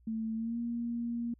sine tone with pitch glide, 222.4 to 235.5 Hz, A3 to A#3, +19 to +18 cents, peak -32 dBFS, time 0.07-1.34 s, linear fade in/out 5 ms, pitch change +99 cents, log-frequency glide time 0.35-0.58 s, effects added 60 Hz sine -60 dBFS peak until 1.39 s

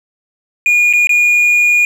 triangle tone with dropouts, 2437 Hz, D#7, 37 cents flat, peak -6 dBFS, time 0.66-1.85 s, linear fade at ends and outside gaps 1 ms, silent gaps 0.928-0.935 / 1.071-1.093 s, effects none

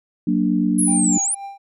sine chord, Gb augmented, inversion none, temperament equal, 185 / 233.1 / 293.7 Hz, Gb3 / Bb3 / D4, 0 / 0 / 0 cents, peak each -20 dBFS, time 0.27-1.18 s, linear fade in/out 5 ms
sine exponential two-way sweep, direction down then up, 11000 to 6530 to 10390 Hz, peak -18 dBFS, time 0.78-1.35 s, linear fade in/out 10 ms, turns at 1.23 s
triangle tone with tremolo, 793 Hz, G5, 20 cents sharp, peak -26 dBFS, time 0.87-1.58 s, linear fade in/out 10 ms, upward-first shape triangle, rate 3.9 Hz, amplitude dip 85%
effects none

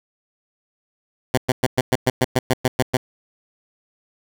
10% pulse tone bursts, 128.1 Hz, C3, 36 cents flat, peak -6 dBFS, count 12, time 1.34-2.97 s, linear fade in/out 5 ms, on 35 ms, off 110 ms, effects none

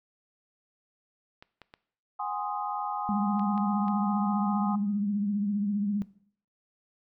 clicks, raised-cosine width 0.3 ms, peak -31 dBFS, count 6, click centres 1.425 / 1.617 / 1.739 / 3.395 / 3.578 / 3.882 s
sine chord, Ab dominant seventh, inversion third, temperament equal with one note detuned, 740 / 823 / 1046.5 / 1244.5 Hz, Gb5 / Ab5 / C6 / Eb6, 0 / -16 / 0 / 0 cents, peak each -38 / -33 / -37 / -36 dBFS, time 2.19-4.76 s, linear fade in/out 10 ms
sine tone with vibrato, 203.9 Hz, G#3, 32 cents flat, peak -26 dBFS, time 3.09-6.02 s, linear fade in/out 0 ms, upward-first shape sine, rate 15 Hz, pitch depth 57 cents each way
effects noise-tail reverb RT60 0.6 s tail -19 dB re dry

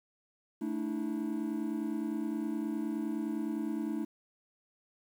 triangle chord, A suspended fourth, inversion none, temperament equal with one note detuned, 220 / 293.7 / 323.4 Hz, A3 / D4 / E4, 0 / 0 / -33 cents, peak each -34 dBFS, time 0.61-4.05 s, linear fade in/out 10 ms, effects tanh soft clip ceiling -23 dBFS + 10-bit

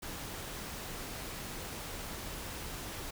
pink noise, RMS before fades -42 dBFS, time 0.02-3.11 s, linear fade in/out 10 ms, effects none

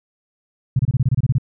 sine tone bursts, 127.9 Hz, C3, 39 cents flat, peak -12 dBFS, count 11, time 0.76-1.383 s, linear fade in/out 5 ms, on 33 ms, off 26 ms, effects none

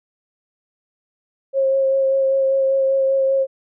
sine tone with vibrato, 538 Hz, C5, 48 cents sharp, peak -14 dBFS, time 1.53-3.47 s, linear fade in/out 50 ms, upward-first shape sine, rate 5.1 Hz, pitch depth 14 cents each way, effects none

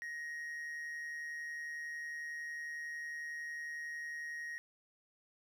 triangle tone with amplitude modulation, 1880 Hz, A#6, 14 cents sharp, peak -37 dBFS, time 0.02-4.58 s, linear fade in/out 0 ms, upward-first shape sine, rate 151 Hz, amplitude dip 40%, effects none

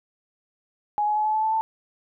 sine tone with pitch steps, 835 / 843.2 / 851.6 / 860 / 868.5 / 877 / 885.7 Hz, G#5 / G#5 / G#5 / A5 / A5 / A5 / A5, +9 / +26 / +43 / -40 / -23 / -6 / +11 cents, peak -20 dBFS, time 0.98-1.61 s, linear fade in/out 0 ms, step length 90 ms, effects none

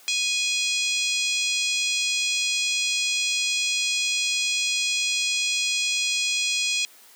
harmonic tone with a mistuned harmonic, 830.6 Hz, G#5, in tune, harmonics 3 / 4 / 5 / 6 / 7 / 8 / 9 / 10, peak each -26 / -28 / -30 / -32 / -33 / -34 / -35 / -36 dBFS, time 0.08-6.85 s, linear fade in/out 0 ms, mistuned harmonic 8, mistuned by +35 cents, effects white hiss -51 dBFS RMS until 7.15 s + high-pass 300 Hz 12 dB/octave

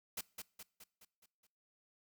white noise with echo, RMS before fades -41 dBFS, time 0.17-0.21 s, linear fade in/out 5 ms, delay 210 ms, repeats 6, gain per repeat -5 dB, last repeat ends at 1.47 s, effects noise-tail reverb RT60 0.5 s tail -23 dB re dry

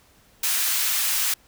white high-pass noise, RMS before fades -23 dBFS, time 0.43-1.34 s, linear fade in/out 5 ms, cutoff 1300 Hz, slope 12 dB/octave, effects pink hiss -57 dBFS RMS until 1.47 s

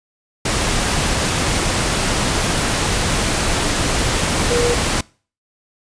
sine tone in noise, 480 Hz, B4, 49 cents flat, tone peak -16 dBFS, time 4.5-4.74 s, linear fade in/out 5 ms, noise pink, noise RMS -18 dBFS, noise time 0.45-5.01 s, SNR -1 dB, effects noise-tail reverb RT60 0.4 s tail -24 dB re dry + resampled to 22050 Hz

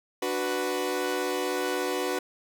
sawtooth chord, B minor, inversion first, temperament equal, 293.7 / 370 / 493.9 Hz, D4 / F#4 / B4, 0 / 0 / 0 cents, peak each -30 / -26 / -27 dBFS, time 0.22-2.19 s, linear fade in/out 5 ms, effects none

